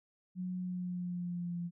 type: tone with pitch glide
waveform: sine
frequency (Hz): 182.3 to 172.97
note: F#3 to F3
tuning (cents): -25 to -16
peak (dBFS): -35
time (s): 0.35-1.71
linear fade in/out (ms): 50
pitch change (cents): -91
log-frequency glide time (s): 0.58-1.59
effects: none